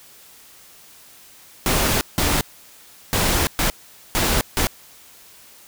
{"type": "noise bursts at uneven times", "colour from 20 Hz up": "pink", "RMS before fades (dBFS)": -19, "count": 6, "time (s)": [[1.66, 2.01], [2.18, 2.41], [3.13, 3.47], [3.59, 3.7], [4.15, 4.41], [4.57, 4.67]], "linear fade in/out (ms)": 0, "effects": ["white hiss -47 dBFS RMS until 5.67 s"]}